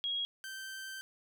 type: tone pair in turn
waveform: sine / sawtooth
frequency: 3296 / 1555.5 Hz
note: G#7 / G6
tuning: -14 / -14 cents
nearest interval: octave + minor second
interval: 1300 cents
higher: first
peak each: -32 / -38 dBFS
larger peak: first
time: 0.04-0.25 / 0.44-1.01 s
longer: second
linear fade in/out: 0 ms
effects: none